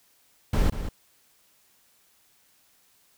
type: noise with echo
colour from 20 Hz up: brown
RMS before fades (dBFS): -21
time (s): 0.53-0.7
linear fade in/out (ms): 5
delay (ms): 190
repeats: 1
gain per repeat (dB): -10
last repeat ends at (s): 0.89
effects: white hiss -63 dBFS RMS until 3.17 s